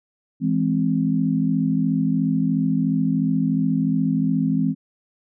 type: chord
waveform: sine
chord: E augmented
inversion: none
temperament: equal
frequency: 164.81 / 207.7 / 261.6 Hz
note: E3 / G#3 / B#3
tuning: 0 / 0 / 0 cents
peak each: -22 / -23 / -21 dBFS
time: 0.4-4.75 s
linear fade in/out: 50 ms
effects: none